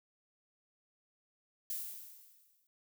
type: noise with exponential decay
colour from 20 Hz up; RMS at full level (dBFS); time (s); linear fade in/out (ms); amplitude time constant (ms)
violet; -37; 1.7-2.67; 1; 210
effects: none